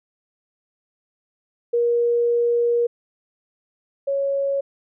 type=tone pair in turn; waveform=sine; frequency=474.3 / 554.2 Hz; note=A#4 / C#5; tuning=+30 / -1 cents; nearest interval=minor third; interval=269 cents; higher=second; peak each=-16 / -19 dBFS; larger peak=first; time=1.73-2.87 / 4.07-4.61 s; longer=first; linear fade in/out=10 ms; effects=none